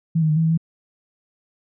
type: tone with pitch steps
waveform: sine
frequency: 163.4 / 156.9 / 152.9 / 162.5 / 161.2 / 163.8 Hz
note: E3 / D#3 / D#3 / E3 / E3 / E3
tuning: -15 / +15 / -30 / -24 / -38 / -11 cents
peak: -15 dBFS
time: 0.15-0.576 s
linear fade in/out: 10 ms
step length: 71 ms
effects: none